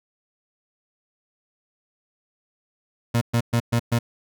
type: tone bursts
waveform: 30% pulse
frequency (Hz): 117.7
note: A#2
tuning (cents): +17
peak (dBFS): -15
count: 5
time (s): 3.14-3.99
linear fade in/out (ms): 10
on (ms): 74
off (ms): 120
effects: none